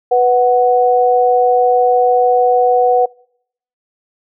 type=tone pair together; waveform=sine; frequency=493.9 / 740.3 Hz; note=B4 / F#5; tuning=0 / +1 cents; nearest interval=perfect fifth; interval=701 cents; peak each=-11 dBFS; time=0.11-3.06 s; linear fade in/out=10 ms; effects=noise-tail reverb RT60 0.7 s tail -26 dB re dry